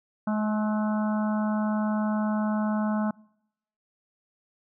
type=harmonic tone with a mistuned harmonic; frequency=213 Hz; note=G#3; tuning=44 cents sharp; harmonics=1 / 3 / 4 / 5 / 6 / 7; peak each=-24 / -34 / -36 / -38 / -40 / -41 dBFS; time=0.27-3.11 s; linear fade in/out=5 ms; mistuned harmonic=6; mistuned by=+28 cents; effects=noise-tail reverb RT60 0.8 s tail -25 dB re dry